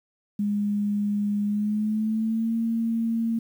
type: tone with pitch glide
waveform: sine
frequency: 205.6 to 228.1 Hz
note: G#3 to A#3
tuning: -17 to -37 cents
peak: -22 dBFS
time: 0.39-3.39 s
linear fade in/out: 5 ms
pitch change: +180 cents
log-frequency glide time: 1.45-2.54 s
effects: 9-bit